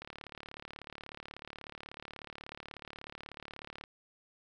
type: click train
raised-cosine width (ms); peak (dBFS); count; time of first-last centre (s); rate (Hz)
0.3; -28; 140; 0.02-3.839; 36.4
effects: none